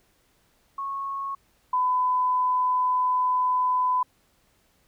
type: tone pair in turn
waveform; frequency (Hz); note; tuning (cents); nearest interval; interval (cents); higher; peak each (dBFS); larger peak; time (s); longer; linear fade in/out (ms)
sine; 1099 / 1004.7; C#6 / B5; -15 / +29; major second; 156; first; -28 / -20; second; 0.78-1.35 / 1.73-4.03; second; 5
effects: pink hiss -65 dBFS RMS until 4.87 s